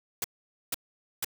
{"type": "noise bursts", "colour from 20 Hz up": "white", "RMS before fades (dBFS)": -30, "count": 3, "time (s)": [0.22, 1.246], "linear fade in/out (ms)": 2, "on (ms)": 22, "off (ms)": 480, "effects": []}